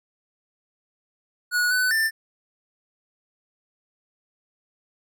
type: tone with pitch steps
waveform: square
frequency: 1460 / 1501 / 1782 Hz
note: F#6 / F#6 / A6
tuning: -24 / +24 / +22 cents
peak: -20 dBFS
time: 1.51-2.11 s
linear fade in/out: 50 ms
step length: 200 ms
effects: none